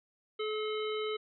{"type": "harmonic tone with a mistuned harmonic", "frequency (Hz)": 429.3, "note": "A4", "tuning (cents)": -43, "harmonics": [1, 3, 5, 7, 9], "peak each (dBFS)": [-33, -41, -44, -43, -47], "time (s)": [0.39, 1.17], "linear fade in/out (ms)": 10, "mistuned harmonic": 7, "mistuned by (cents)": 28, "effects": []}